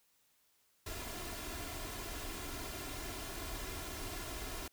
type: noise with comb filter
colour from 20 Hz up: pink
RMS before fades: -43 dBFS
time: 0.86-4.68 s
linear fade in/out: 5 ms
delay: 2.9 ms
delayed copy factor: +0.6
effects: white hiss -73 dBFS RMS until 4.72 s